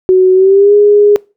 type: tone with pitch glide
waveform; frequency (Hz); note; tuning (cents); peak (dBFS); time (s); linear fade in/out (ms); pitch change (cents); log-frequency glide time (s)
sine; 372.1 to 412.9; F#4 to G#4; +10 to -10; -3; 0.09-1.16; 0; +180; 0.34-0.74
effects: noise-tail reverb RT60 0.3 s tail -24 dB re dry